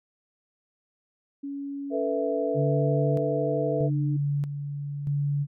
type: tone with pitch glide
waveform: sine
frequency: 280.4 to 300.5 Hz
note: C#4 to D4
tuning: +20 to +40 cents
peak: -31 dBFS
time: 1.43-4.17 s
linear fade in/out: 10 ms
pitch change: +120 cents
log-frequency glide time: 1.88-3.73 s
type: chord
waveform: sine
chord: A suspended second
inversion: none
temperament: equal with one note detuned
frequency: 441.8 / 493.9 / 659.3 Hz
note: A4 / B4 / E5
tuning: +7 / 0 / 0 cents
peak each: -29 dBFS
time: 1.9-3.9 s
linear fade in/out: 50 ms
type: tone with tremolo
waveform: sine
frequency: 143.4 Hz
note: D3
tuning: 41 cents flat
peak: -23 dBFS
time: 2.54-5.47 s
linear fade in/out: 50 ms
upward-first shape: square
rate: 0.79 Hz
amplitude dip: 55%
effects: none